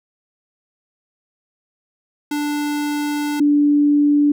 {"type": "tone pair in turn", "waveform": ["square", "sine"], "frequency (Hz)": [294, 291.6], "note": ["D4", "D4"], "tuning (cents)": [2, -12], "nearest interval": "unison", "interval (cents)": 14, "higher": "first", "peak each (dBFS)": [-20, -11], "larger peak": "second", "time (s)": [[2.31, 3.4], [3.4, 4.32]], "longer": "first", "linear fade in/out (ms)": 5, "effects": []}